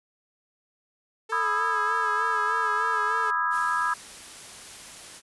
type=tone with vibrato; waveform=sawtooth; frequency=438.4 Hz; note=A4; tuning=6 cents flat; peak=-31 dBFS; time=1.29-3.31 s; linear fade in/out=10 ms; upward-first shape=sine; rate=3.3 Hz; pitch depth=60 cents each way
type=chord; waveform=sine; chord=E major seventh; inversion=second; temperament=just; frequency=988.9 / 1236.1 / 1318.5 / 1648.1 Hz; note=B5 / D#6 / E6 / G#6; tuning=+2 / -12 / 0 / -14 cents; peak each=-28 / -28 / -29 / -28 dBFS; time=1.32-3.94 s; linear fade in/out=5 ms
type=noise; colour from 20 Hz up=white; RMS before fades=-43 dBFS; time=3.5-5.22 s; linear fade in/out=50 ms
effects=resampled to 24000 Hz